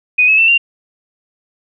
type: tone with pitch steps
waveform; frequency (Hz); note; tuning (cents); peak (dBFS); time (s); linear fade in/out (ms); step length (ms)
sine; 2489 / 2580 / 2674 / 2771; D#7 / E7 / E7 / F7; 0 / -38 / +24 / -14; -7; 0.18-0.58; 10; 100
effects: none